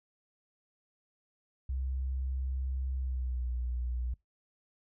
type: tone with pitch glide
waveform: sine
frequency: 65.41 to 61.03 Hz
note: C2 to B1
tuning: 0 to -20 cents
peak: -31 dBFS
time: 1.69-4.14 s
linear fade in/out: 5 ms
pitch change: -120 cents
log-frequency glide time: 2.95-3.49 s
effects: noise-tail reverb RT60 0.2 s tail -25 dB re dry